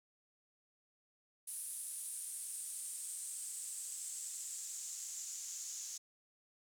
white noise with band-pass filter sweep, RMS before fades -45 dBFS, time 1.47-5.98 s, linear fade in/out 10 ms, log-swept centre 10000 to 6600 Hz, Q 4.8, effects none

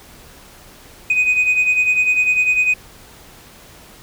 sine beating tone pair, 2489 / 2499 Hz, D#7 / D#7, 0 / +7 cents, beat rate 10 Hz, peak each -18 / -12 dBFS, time 1.1-2.74 s, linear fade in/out 5 ms, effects tanh soft clip ceiling -10 dBFS + pink hiss -43 dBFS RMS until 4.02 s

